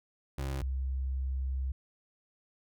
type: tone pair in turn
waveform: 30% pulse / sine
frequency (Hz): 67.6 / 65.83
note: C#2 / C2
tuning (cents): -43 / +11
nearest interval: unison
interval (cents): 46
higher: first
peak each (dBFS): -30 / -30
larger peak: neither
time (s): 0.38-0.62 / 0.62-1.72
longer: second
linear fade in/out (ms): 5
effects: none